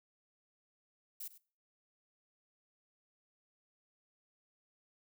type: noise with echo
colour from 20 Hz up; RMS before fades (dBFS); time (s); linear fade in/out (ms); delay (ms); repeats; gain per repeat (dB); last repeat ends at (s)
violet; -44; 1.2-1.28; 5; 100; 1; -15; 1.38
effects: noise-tail reverb RT60 0.4 s tail -20 dB re dry